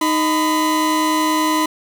40% pulse tone pair together, 311.1 / 1003.8 Hz, D#4 / B5, 0 / +28 cents, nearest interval octave + minor sixth, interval 2028 cents, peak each -17 dBFS, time 0.01-1.66 s, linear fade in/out 5 ms, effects none

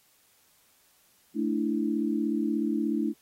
sine chord, A suspended fourth, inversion none, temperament just, 220 / 293.3 / 330 Hz, A3 / D4 / E4, 0 / -2 / +2 cents, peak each -29 / -29 / -30 dBFS, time 1.34-3.14 s, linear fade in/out 50 ms, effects white hiss -64 dBFS RMS until 3.21 s + AAC 48 kbps

